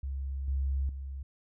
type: tone with level steps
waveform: sine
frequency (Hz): 67.8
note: C#2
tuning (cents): -38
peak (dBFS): -32 / -27 / -36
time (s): 0.03-1.23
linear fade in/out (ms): 5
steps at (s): 0.48 / 0.89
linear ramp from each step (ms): 2
effects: none